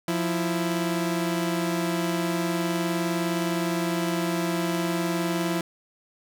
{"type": "tone pair together", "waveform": "sawtooth", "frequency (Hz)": [174.9, 330.2], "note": ["F3", "E4"], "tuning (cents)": [3, 3], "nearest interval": "major seventh", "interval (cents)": 1100, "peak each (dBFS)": -23, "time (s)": [0.08, 5.61], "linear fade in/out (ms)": 2, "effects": []}